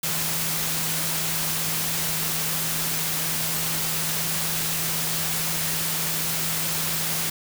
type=tone in noise; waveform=sine; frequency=161.4 Hz; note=E3; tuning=36 cents flat; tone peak=-34 dBFS; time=0.03-7.3 s; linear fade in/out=5 ms; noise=white; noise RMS=-26 dBFS; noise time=0.03-7.3 s; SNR=-11 dB; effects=none